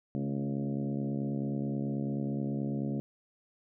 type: harmonic tone with a mistuned harmonic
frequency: 69.3 Hz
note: C#2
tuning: in tune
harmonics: 2 / 3 / 4 / 5 / 6 / 7 / 8 / 9 / 10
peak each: -35 / -34 / -37 / -43 / -46 / -51 / -46 / -55 / -53 dBFS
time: 0.15-3 s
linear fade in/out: 0 ms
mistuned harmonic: 3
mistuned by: +40 cents
effects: none